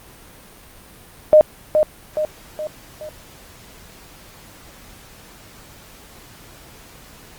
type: tone with echo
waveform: sine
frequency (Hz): 613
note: D#5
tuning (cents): -26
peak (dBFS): -5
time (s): 1.33-1.41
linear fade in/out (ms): 0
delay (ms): 420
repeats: 4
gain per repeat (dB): -6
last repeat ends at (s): 3.09
effects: pink hiss -44 dBFS RMS until 7.38 s + Opus 32 kbps